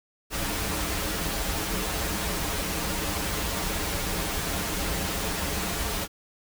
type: noise with comb filter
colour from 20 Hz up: pink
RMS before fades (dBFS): -29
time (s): 0.3-6.08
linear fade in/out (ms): 50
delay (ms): 8.1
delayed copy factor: -0.7
effects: none